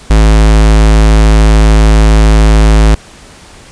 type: tone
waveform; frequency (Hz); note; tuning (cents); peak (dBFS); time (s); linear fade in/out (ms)
square; 53.5; A1; -48; -3; 0.1-2.95; 5
effects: pink hiss -35 dBFS RMS until 3.71 s + resampled to 22050 Hz